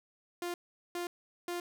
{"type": "tone bursts", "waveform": "sawtooth", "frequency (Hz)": 350, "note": "F4", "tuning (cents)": 4, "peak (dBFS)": -31, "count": 3, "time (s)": [0.42, 1.6], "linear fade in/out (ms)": 2, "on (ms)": 120, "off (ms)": 410, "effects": []}